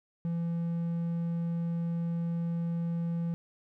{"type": "tone", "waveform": "triangle", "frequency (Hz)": 168.8, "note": "E3", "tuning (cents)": 41, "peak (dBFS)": -27, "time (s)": [0.25, 3.34], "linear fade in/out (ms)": 0, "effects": []}